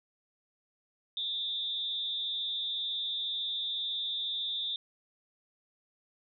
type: tone with amplitude modulation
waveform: sine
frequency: 3593 Hz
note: A7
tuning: 36 cents sharp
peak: -28 dBFS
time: 1.17-4.76 s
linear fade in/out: 2 ms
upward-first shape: sine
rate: 242 Hz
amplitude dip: 80%
effects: none